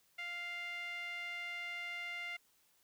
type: tone with band-pass filter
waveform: sawtooth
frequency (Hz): 698.5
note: F5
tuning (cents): 0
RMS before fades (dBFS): -43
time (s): 0.18-2.37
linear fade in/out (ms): 10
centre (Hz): 2300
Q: 7
effects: white hiss -72 dBFS RMS until 2.83 s